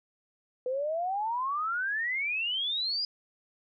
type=exponential sweep; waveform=sine; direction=up; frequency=493.9 to 4978 Hz; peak=-28 dBFS; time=0.66-3.05 s; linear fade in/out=2 ms; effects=none